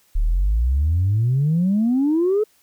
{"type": "exponential sweep", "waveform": "sine", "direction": "up", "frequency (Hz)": [35.2, 439.1], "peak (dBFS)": -14, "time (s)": [0.15, 2.44], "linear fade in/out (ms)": 10, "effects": ["tanh soft clip ceiling -12 dBFS", "white hiss -59 dBFS RMS until 2.62 s"]}